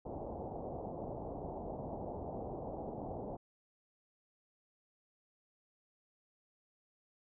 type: low-pass noise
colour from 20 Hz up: white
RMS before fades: -43 dBFS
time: 0.05-3.37 s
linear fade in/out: 10 ms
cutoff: 820 Hz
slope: 48 dB/octave
effects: none